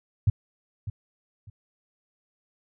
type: tone with echo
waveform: sine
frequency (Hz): 103.4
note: G#2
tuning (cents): -7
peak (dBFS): -15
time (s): 0.27-0.3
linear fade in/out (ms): 5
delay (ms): 600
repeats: 2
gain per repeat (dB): -13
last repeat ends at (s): 1.5
effects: none